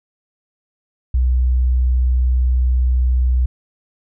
sine tone, 62.6 Hz, B1, 24 cents sharp, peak -12 dBFS, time 1.14-3.46 s, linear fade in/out 5 ms, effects none

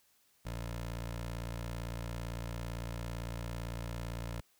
15% pulse tone with notch filter, 57.8 Hz, A#1, 14 cents flat, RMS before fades -40 dBFS, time 0.45-4.41 s, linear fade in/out 10 ms, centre 220 Hz, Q 1.9, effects white hiss -70 dBFS RMS until 4.59 s

